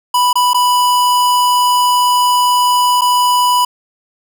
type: tone with dropouts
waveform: square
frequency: 987.8 Hz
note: B5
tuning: in tune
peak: -10 dBFS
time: 0.14-3.65 s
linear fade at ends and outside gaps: 5 ms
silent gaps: 0.33-0.355 / 0.534-0.544 / 3.011-3.017 s
effects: none